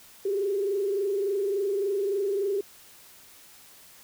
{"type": "tone with frequency modulation", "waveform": "sine", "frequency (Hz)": 397.6, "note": "G4", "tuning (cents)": 25, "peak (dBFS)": -24, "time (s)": [0.25, 2.61], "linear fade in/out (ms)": 5, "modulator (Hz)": 23.5, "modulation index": 0.82, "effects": ["white hiss -52 dBFS RMS until 4.03 s"]}